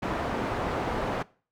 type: low-pass noise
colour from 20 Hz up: white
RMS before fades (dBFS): -30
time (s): 0.02-1.23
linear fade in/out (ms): 10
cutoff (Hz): 910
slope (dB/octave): 12
effects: noise-tail reverb RT60 0.4 s tail -21 dB re dry